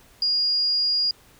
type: tone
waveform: sine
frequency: 4850 Hz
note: D#8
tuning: 45 cents flat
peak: -19 dBFS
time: 0.22-1.11 s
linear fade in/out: 2 ms
effects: pink hiss -54 dBFS RMS until 1.39 s